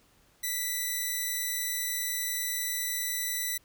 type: tone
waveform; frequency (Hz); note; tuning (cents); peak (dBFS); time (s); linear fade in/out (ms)
5% pulse; 1977; B6; +1; -19; 0.43-3.58; 10
effects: pink hiss -64 dBFS RMS until 3.64 s